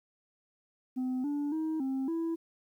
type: tone with pitch steps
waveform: sine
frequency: 255.6 / 289.9 / 316.3 / 266 / 330.1 Hz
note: C4 / D4 / D#4 / C4 / E4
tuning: -40 / -22 / +29 / +29 / +2 cents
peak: -27 dBFS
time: 0.96-2.36 s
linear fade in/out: 20 ms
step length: 280 ms
effects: tanh soft clip ceiling -29 dBFS + 11-bit